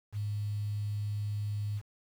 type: tone with quantisation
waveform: sine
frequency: 103.83 Hz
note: G#2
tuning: in tune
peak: -31 dBFS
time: 0.12-1.82 s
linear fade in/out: 50 ms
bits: 9
effects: none